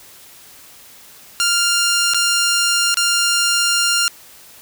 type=tone with dropouts; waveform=10% pulse; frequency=1396.9 Hz; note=F6; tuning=in tune; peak=-6 dBFS; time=1.4-4.08 s; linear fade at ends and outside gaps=0 ms; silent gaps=2.136-2.145 / 2.943-2.971 s; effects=white hiss -43 dBFS RMS until 4.61 s